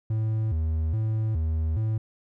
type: tone with vibrato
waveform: triangle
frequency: 93.4 Hz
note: F#2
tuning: 17 cents sharp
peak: -21 dBFS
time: 0.1-1.98 s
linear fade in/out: 5 ms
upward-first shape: square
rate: 1.2 Hz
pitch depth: 280 cents each way
effects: none

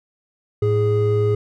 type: tone pair together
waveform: triangle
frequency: 109.11 / 415.3 Hz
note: A2 / G#4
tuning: -14 / 0 cents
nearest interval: octave + major seventh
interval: 2314 cents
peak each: -16 dBFS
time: 0.62-1.35 s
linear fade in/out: 5 ms
effects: none

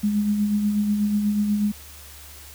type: tone with tremolo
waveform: sine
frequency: 207.7 Hz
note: G#3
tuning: in tune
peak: -17 dBFS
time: 0.03-1.72 s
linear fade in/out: 10 ms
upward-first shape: sine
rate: 8.2 Hz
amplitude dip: 40%
effects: added 72 Hz sine -45 dBFS peak until 2.54 s + white hiss -44 dBFS RMS until 2.54 s

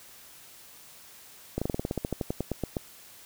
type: slowing click train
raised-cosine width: 2 ms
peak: -15 dBFS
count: 17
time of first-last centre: 1.58-2.768 s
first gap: 36 ms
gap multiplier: 1.09
effects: white hiss -51 dBFS RMS until 3.25 s

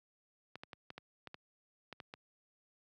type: clicks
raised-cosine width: 0.3 ms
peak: -30 dBFS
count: 10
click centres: 0.556 / 0.635 / 0.732 / 0.904 / 0.98 / 1.273 / 1.344 / 1.927 / 2.002 / 2.139 s
effects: high-pass 100 Hz 12 dB/octave

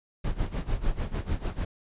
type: noise with tremolo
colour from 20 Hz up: brown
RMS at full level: -26 dBFS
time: 0.24-1.65 s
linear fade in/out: 5 ms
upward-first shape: sine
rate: 6.7 Hz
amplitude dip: 85%
effects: resampled to 8000 Hz

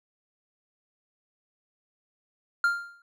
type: tone with exponential decay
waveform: triangle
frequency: 1396.9 Hz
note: F6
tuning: in tune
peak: -16 dBFS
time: 2.64-3.02 s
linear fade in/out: 2 ms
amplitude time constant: 81 ms
effects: none

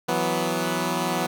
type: chord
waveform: 10% pulse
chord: E suspended second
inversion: none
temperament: equal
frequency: 164.81 / 185 / 246.9 Hz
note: E3 / F#3 / B3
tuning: 0 / 0 / 0 cents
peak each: -19 dBFS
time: 0.08-1.27 s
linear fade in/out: 10 ms
effects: none

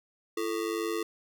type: ring-modulated tone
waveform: square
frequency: 389.1 Hz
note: G4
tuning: 13 cents flat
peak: -27 dBFS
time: 0.37-1.03 s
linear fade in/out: 5 ms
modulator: 50.7 Hz
effects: none

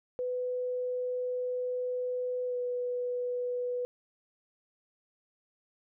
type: tone with pitch glide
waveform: sine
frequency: 499.2 to 492.9 Hz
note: B4 to B4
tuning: +19 to -3 cents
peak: -30 dBFS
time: 0.19-3.85 s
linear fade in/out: 0 ms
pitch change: -22 cents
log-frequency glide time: 2.46-2.56 s
effects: none

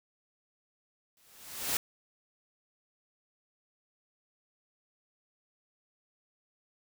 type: noise with exponential growth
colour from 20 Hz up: white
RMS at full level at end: -28 dBFS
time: 1.17-1.77 s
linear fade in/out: 1 ms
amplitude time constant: 130 ms
effects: none

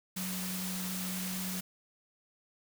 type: tone in noise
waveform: sine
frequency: 185 Hz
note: F#3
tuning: in tune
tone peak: -37 dBFS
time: 0.16-1.61 s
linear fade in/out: 10 ms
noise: white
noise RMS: -39 dBFS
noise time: 0.16-1.61 s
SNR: -1 dB
effects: none

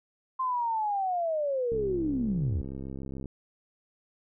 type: linear sweep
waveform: sine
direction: down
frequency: 1052 to 61 Hz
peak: -26 dBFS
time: 0.39-2.62 s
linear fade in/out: 10 ms
type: click train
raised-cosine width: 3 ms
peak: -26 dBFS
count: 104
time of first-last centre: 1.72-3.257 s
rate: 67 Hz
effects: none

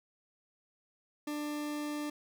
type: tone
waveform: 40% pulse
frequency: 296.6 Hz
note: D4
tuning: 17 cents sharp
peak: -34 dBFS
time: 1.27-2.1 s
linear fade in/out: 5 ms
effects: none

